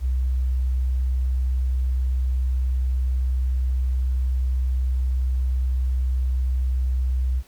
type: tone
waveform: sine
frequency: 63.7 Hz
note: C2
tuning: 46 cents flat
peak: -19 dBFS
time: 0-7.43 s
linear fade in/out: 50 ms
effects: pink hiss -54 dBFS RMS until 7.47 s